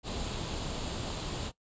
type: noise with comb filter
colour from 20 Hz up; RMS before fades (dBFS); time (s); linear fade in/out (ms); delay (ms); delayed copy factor
pink; -36; 0.03-1.52; 50; 0.26; +0.5
effects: noise-tail reverb RT60 0.1 s tail -18 dB re dry + resampled to 16000 Hz